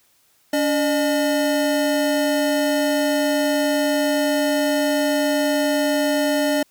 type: tone pair together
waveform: square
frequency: 285.5 / 605 Hz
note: D4 / D#5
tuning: -49 / -49 cents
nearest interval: octave + minor second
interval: 1300 cents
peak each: -21 dBFS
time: 0.53-6.63 s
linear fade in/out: 5 ms
effects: white hiss -60 dBFS RMS until 6.7 s